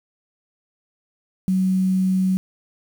sine tone with quantisation, 187.5 Hz, F#3, 23 cents sharp, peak -16 dBFS, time 1.48-2.37 s, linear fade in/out 0 ms, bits 7, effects none

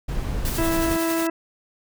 brown noise, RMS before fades -26 dBFS, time 0.08-0.97 s, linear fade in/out 10 ms
white noise with tremolo, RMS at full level -30 dBFS, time 0.45-1.27 s, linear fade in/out 2 ms, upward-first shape sine, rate 11 Hz, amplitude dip 35%
harmonic tone, 329.6 Hz, E4, in tune, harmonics 1 / 2 / 3 / 4 / 5 / 6 / 8, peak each -22 / -28 / -32 / -34 / -36 / -38 / -40 dBFS, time 0.58-1.3 s, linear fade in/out 5 ms
effects none

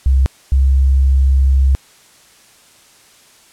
sine tone pair in turn, 66.3 / 66.99 Hz, C2 / C2, +23 / +41 cents, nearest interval unison, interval 18 cents, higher second, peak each -8 dBFS, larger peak neither, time 0.06-0.26 / 0.52-1.75 s, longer second, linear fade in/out 0 ms, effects white hiss -47 dBFS RMS until 3.52 s + low-pass 10000 Hz 12 dB/octave

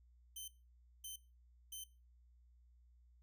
10% pulse tone bursts, 3081 Hz, G7, 31 cents flat, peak -38 dBFS, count 3, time 0.36-1.84 s, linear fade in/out 5 ms, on 120 ms, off 560 ms, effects noise-tail reverb RT60 0.3 s tail -19 dB re dry + added 60 Hz sine -64 dBFS peak until 3.22 s

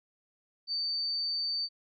sine tone, 4581 Hz, D8, 44 cents flat, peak -29 dBFS, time 0.67-1.69 s, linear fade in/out 50 ms, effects MP3 64 kbps

